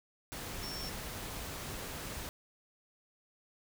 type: tone in noise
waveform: sine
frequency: 5440 Hz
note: F8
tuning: 46 cents flat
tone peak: -42 dBFS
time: 0.63-0.89 s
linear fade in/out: 0 ms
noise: pink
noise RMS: -42 dBFS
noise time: 0.32-2.29 s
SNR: -3 dB
effects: none